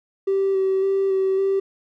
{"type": "tone with vibrato", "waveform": "triangle", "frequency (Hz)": 386.1, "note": "G4", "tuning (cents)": -26, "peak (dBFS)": -14, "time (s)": [0.27, 1.6], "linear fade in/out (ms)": 10, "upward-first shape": "square", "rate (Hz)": 1.8, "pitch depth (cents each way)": 15, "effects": ["tanh soft clip ceiling -14 dBFS"]}